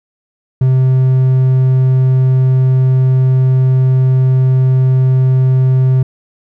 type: tone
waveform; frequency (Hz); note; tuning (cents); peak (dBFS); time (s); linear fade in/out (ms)
triangle; 130; C3; -11; -5; 0.61-6.03; 5
effects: none